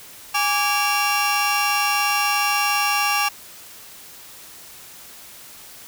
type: tone cluster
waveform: 30% pulse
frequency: 824 / 1161 / 2759 Hz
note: G#5 / D6 / F7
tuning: -14 / -20 / -22 cents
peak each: -20 dBFS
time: 0.34-3.29 s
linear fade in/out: 10 ms
effects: white hiss -42 dBFS RMS until 5.87 s